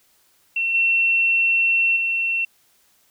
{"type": "tone with level steps", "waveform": "sine", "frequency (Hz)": 2710, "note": "E7", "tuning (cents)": 47, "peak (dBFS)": [-19, -15, -19], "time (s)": [0.56, 2.45], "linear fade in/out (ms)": 5, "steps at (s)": [0.74, 1.96], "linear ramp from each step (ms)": 10, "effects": ["white hiss -60 dBFS RMS until 3.1 s"]}